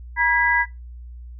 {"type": "tone cluster", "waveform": "sine", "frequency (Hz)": [957, 1644, 1983], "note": ["A#5", "G#6", "B6"], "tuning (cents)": [45, -18, 7], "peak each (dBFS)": -20, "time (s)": [0.16, 0.66], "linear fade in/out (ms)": 50, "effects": ["noise-tail reverb RT60 0.2 s tail -17 dB re dry", "added 60 Hz sine -35 dBFS peak until 1.39 s"]}